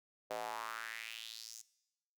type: tone with high-pass filter sweep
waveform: square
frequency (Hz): 56.4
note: A1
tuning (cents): +44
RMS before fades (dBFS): -45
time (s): 0.3-1.62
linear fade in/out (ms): 10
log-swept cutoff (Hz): 570 to 6800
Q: 3.5
effects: noise-tail reverb RT60 0.9 s tail -19 dB re dry